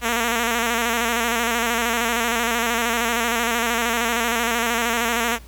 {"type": "tone with vibrato", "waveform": "5% pulse", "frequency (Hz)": 233.4, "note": "A#3", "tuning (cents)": 2, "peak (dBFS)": -8, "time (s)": [0.01, 5.39], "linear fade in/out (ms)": 50, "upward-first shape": "square", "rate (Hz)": 13, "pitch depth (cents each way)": 48, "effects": ["added 57 Hz sine -40 dBFS peak until 5.47 s", "pink hiss -49 dBFS RMS until 5.47 s"]}